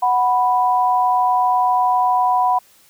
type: tone pair together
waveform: sine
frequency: 740 / 987.8 Hz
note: F#5 / B5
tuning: 0 / 0 cents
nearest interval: perfect fourth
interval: 500 cents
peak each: -16 / -16 dBFS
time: 0.02-2.59 s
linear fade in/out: 10 ms
effects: white hiss -52 dBFS RMS until 2.89 s